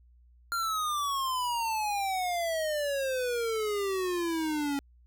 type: exponential sweep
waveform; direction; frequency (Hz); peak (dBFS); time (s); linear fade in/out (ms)
square; down; 1396.9 to 277.2; -29; 0.52-4.79; 0
effects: added 60 Hz sine -56 dBFS peak until 5.06 s